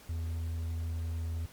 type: tone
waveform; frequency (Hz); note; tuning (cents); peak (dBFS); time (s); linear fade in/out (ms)
triangle; 82.41; E2; 0; -30; 0.09-1.46; 5
effects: pink hiss -55 dBFS RMS until 1.52 s + MP3 96 kbps